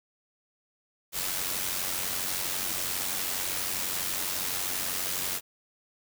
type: noise with amplitude modulation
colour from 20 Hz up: white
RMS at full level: -29 dBFS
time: 1.12-5.41 s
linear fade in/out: 50 ms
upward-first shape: sine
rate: 92.2 Hz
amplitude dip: 50%
effects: none